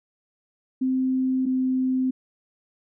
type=tone pair in turn; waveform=sine; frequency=259.8 / 258.6 Hz; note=C4 / C4; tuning=-12 / -20 cents; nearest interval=unison; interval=8 cents; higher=first; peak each=-20 dBFS; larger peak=neither; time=0.81-1.46 / 1.46-2.11 s; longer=neither; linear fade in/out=10 ms; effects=none